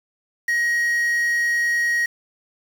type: tone with quantisation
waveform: triangle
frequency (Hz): 1889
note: A#6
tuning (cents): +22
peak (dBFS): -16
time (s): 0.48-2.06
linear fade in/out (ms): 5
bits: 6
effects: none